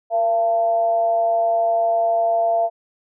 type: tone with amplitude modulation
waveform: sine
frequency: 680 Hz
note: F5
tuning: 46 cents flat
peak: -13 dBFS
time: 0.1-2.7 s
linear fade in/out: 50 ms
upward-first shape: sine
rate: 214 Hz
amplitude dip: 50%
effects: none